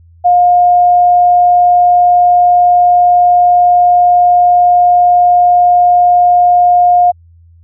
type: tone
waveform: sine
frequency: 711 Hz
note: F5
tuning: 31 cents sharp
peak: -4 dBFS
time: 0.24-7.12 s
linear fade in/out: 20 ms
effects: added 84 Hz sine -39 dBFS peak until 7.63 s